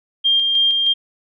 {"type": "tone with tremolo", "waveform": "sine", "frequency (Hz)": 3200, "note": "G7", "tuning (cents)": 35, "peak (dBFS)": -12, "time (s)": [0.24, 0.94], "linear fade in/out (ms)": 20, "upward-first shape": "square", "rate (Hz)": 3.2, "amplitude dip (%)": 30, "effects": []}